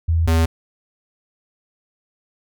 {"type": "tone pair in turn", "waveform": ["sine", "square"], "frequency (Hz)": [82.41, 81.89], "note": ["E2", "E2"], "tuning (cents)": [0, -11], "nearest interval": "unison", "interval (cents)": 11, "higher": "first", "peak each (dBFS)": -14, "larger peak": "neither", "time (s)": [[0.08, 0.27], [0.27, 0.46]], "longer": "neither", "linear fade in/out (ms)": 10, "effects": []}